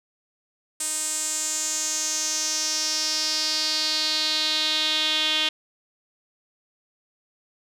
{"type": "tone with band-pass filter sweep", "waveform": "sawtooth", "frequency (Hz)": 310, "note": "D#4", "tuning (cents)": -6, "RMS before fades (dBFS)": -25, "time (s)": [0.8, 5.49], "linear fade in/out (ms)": 5, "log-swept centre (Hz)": [8300, 3300], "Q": 4.4, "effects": []}